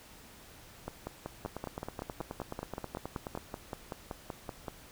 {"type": "two click trains", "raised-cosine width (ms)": 1, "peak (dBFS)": [-23, -23], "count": [21, 19], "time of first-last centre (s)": [[0.88, 4.682], [1.46, 3.375]], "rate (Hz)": [5.26, 9.4], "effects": ["pink hiss -54 dBFS RMS until 4.91 s"]}